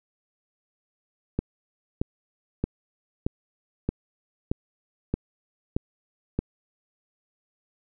click train, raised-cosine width 3 ms, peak -11 dBFS, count 9, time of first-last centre 1.39-6.39 s, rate 1.6 Hz, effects none

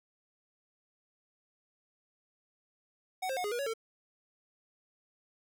square tone with pitch steps, 746 / 529 / 726 / 413.6 / 479.7 / 559 / 449.4 Hz, F#5 / C5 / F#5 / G#4 / A#4 / C#5 / A4, +14 / +19 / -33 / -7 / +50 / +14 / +37 cents, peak -33 dBFS, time 3.22-3.738 s, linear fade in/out 10 ms, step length 74 ms, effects none

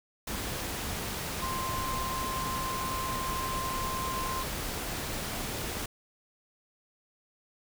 sine tone in noise, 1046.5 Hz, C6, in tune, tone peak -33 dBFS, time 1.42-4.43 s, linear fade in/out 5 ms, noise pink, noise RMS -35 dBFS, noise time 0.27-5.86 s, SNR -1 dB, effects none

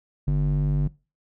square tone with band-pass filter, 49 Hz, G1, in tune, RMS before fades -22 dBFS, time 0.27-0.88 s, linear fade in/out 10 ms, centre 120 Hz, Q 4, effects noise-tail reverb RT60 0.3 s tail -21 dB re dry

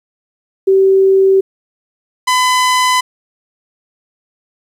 sine / sawtooth tone pair in turn, 385.3 / 1008 Hz, G4 / B5, -30 / +35 cents, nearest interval octave + perfect fourth, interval 1665 cents, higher second, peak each -6 dBFS, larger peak neither, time 0.67-1.41 / 2.27-3.01 s, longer neither, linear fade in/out 10 ms, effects low-pass 11000 Hz 12 dB/octave + 8-bit

